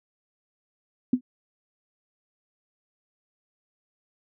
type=tone with exponential decay; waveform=sine; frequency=251.4 Hz; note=B3; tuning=31 cents sharp; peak=-13 dBFS; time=1.13-1.21 s; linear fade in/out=5 ms; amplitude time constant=16 ms; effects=none